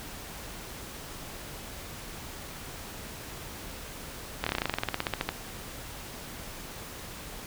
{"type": "slowing click train", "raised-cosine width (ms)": 0.3, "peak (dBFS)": -11, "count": 19, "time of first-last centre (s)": [4.44, 5.29], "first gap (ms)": 25, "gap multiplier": 1.07, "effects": ["pink hiss -42 dBFS RMS until 7.46 s"]}